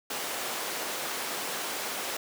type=high-pass noise; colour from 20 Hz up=pink; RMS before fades=-34 dBFS; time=0.1-2.17 s; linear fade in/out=5 ms; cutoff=430 Hz; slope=12 dB/octave; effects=none